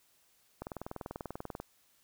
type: click train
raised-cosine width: 1 ms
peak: -25 dBFS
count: 21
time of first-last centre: 0.62-1.6 s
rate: 20.4 Hz
effects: white hiss -69 dBFS RMS until 2.03 s